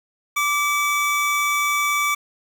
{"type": "tone pair together", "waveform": "square", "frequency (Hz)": [1171, 2289], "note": ["D6", "D7"], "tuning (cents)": [-5, -45], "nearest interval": "octave", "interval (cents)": 1160, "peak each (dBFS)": -22, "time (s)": [0.36, 2.15], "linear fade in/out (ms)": 10, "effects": ["7-bit"]}